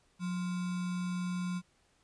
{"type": "tone with sample-and-hold", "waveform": "sine", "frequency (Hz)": 179.7, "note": "F3", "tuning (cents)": 50, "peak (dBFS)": -32, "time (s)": [0.19, 1.62], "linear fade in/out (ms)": 50, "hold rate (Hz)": 1225, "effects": ["pink hiss -70 dBFS RMS until 2.03 s", "resampled to 22050 Hz"]}